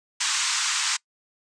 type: band-pass noise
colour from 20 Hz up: white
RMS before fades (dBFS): -25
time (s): 0.2-0.97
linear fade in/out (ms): 10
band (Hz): 940 to 8100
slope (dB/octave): 48
effects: noise-tail reverb RT60 0.1 s tail -24 dB re dry + resampled to 22050 Hz